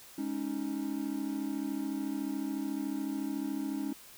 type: chord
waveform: triangle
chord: Ab suspended fourth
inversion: none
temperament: equal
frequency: 207.7 / 277.2 / 311.1 Hz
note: Ab3 / Db4 / Eb4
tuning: 0 / 0 / 0 cents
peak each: -38 / -33 / -35 dBFS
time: 0.18-3.93 s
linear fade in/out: 5 ms
effects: white hiss -53 dBFS RMS until 4.17 s